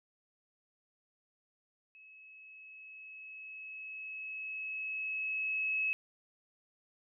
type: tone with level ramp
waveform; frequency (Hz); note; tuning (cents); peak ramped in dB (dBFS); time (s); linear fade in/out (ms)
sine; 2578; E7; -39; -54 to -29; 1.95-5.93; 0
effects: none